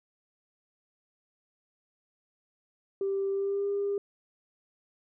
sine tone with pitch glide, 392 to 402.1 Hz, G4 to G4, 0 to +44 cents, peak -26 dBFS, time 3.01-3.98 s, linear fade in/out 2 ms, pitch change +44 cents, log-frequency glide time 3.31-3.68 s, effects tanh soft clip ceiling -22 dBFS

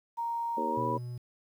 sine tone with pitch glide, 932.3 to 979.8 Hz, A#5 to B5, 0 to -14 cents, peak -30 dBFS, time 0.17-0.98 s, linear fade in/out 20 ms, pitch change +86 cents, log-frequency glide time 0.71-0.8 s
harmonic tone, 78.3 Hz, D#2, 11 cents sharp, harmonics 3 / 4 / 5 / 6 / 7, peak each -38 / -38 / -38 / -38 / -38 dBFS, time 0.57-0.98 s, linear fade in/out 5 ms
triangle tone, 122.3 Hz, B2, 16 cents flat, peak -34 dBFS, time 0.77-1.18 s, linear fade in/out 5 ms
effects 10-bit

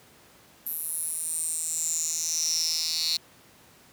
10% pulse tone with high-pass filter sweep, 160.8 Hz, E3, 43 cents flat, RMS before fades -29 dBFS, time 0.66-3.17 s, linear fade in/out 5 ms, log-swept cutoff 12000 to 4300 Hz, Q 8.6, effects pink hiss -55 dBFS RMS until 3.92 s + high-pass 100 Hz 12 dB/octave

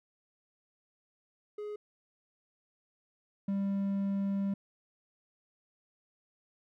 triangle tone pair in turn, 418.4 / 197.46 Hz, G#4 / G3, +13 / +13 cents, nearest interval octave + minor second, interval 1300 cents, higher first, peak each -35 / -27 dBFS, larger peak second, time 1.58-1.76 / 3.48-4.54 s, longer second, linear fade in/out 5 ms, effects none

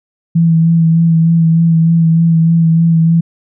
sine tone with vibrato, 164.81 Hz, E3, in tune, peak -6 dBFS, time 0.35-3.21 s, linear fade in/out 10 ms, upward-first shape sine, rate 3.3 Hz, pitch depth 23 cents each way, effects none

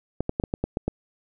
clicks, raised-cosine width 2 ms, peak -11 dBFS, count 8, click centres 0.206 / 0.294 / 0.399 / 0.438 / 0.539 / 0.64 / 0.771 / 0.88 s, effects none

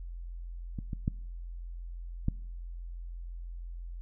clicks, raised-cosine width 5 ms, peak -23 / -23 / -16 / -15 dBFS, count 4, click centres 0.788 / 0.932 / 1.079 / 2.284 s, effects noise-tail reverb RT60 0.7 s tail -24 dB re dry + added 43 Hz sine -38 dBFS peak until 4.01 s

